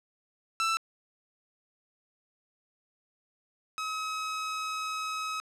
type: tone pair in turn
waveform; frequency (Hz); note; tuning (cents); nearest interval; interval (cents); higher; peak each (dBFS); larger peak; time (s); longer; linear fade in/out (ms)
sawtooth; 1329 / 1277.1; E6 / D#6; +14 / +45; minor second; 69; first; -22 / -28; first; 0.6-0.77 / 3.78-5.4; second; 0
effects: low-pass 8000 Hz 12 dB/octave